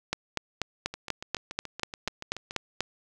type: two click trains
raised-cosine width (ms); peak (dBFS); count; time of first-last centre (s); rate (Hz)
0.2; -20 / -10; 12 / 12; 0.94-2.509 / 0.13-2.806; 7.01 / 4.11
effects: none

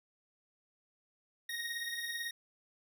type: beating tone pair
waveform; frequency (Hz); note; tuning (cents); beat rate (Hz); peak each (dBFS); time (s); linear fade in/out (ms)
25% pulse; 1864.7 / 1882.7; A#6 / A#6; 0 / +17; 18; -35 / -39; 1.49-2.31; 5
effects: none

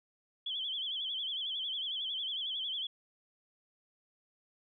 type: tone with vibrato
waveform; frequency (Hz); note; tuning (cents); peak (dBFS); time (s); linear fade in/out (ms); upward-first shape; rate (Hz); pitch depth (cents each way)
sine; 3243; G#7; -42; -34; 0.46-2.87; 5; sine; 11; 110
effects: none

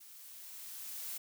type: noise with level ramp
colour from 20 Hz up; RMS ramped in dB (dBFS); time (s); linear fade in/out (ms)
blue; -55 to -41; 0-1.18; 10
effects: none

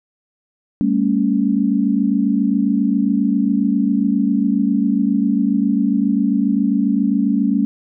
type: tone cluster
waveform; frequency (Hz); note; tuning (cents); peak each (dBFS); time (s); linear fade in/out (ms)
sine; 198.7 / 226.1 / 278.9; G3 / A3 / C#4; +24 / +47 / +11; -18; 0.81-7.65; 0
effects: none

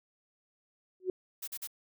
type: tone with exponential growth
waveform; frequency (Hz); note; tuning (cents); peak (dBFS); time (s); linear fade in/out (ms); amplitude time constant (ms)
sine; 370; F#4; 0; -24; 1-1.1; 2; 20
type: noise bursts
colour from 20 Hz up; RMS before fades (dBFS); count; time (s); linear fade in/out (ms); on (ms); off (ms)
blue; -39; 3; 1.42-1.674; 10; 56; 43
effects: none

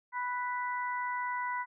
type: harmonic tone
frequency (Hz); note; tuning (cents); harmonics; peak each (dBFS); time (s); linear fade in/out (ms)
493.9; B4; 0; 2 / 3 / 4; -33 / -40 / -39; 0.12-1.66; 50
effects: none

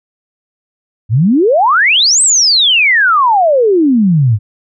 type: exponential two-way sweep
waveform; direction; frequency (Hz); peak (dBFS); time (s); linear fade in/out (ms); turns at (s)
sine; up then down; 99 to 8372 to 99; -6; 1.09-4.39; 50; 2.22
effects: none

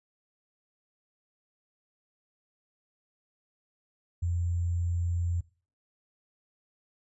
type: tone with sample-and-hold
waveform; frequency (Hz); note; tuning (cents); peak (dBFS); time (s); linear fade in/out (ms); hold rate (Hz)
sine; 86.3; F2; -20; -26; 4.22-5.41; 10; 7350
effects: noise-tail reverb RT60 0.4 s tail -22 dB re dry + resampled to 24000 Hz

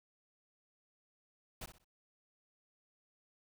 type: noise with echo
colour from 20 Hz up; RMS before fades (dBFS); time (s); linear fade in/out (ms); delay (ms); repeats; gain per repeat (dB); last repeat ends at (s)
pink; -45; 1.61-1.66; 5; 62; 3; -10; 1.846
effects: none

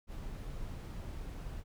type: noise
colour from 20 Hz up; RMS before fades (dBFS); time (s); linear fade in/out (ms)
brown; -42; 0.07-1.64; 50
effects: none

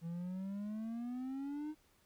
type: exponential sweep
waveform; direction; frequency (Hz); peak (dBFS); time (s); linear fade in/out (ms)
triangle; up; 164.1 to 311.1; -37; 0.01-1.75; 50
effects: pink hiss -71 dBFS RMS until 2.05 s

